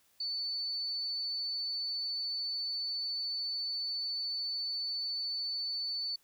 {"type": "tone", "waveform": "sine", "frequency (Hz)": 4493, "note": "C#8", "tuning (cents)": 23, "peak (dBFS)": -33, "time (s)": [0.2, 6.16], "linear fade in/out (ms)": 5, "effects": ["white hiss -69 dBFS RMS until 6.23 s"]}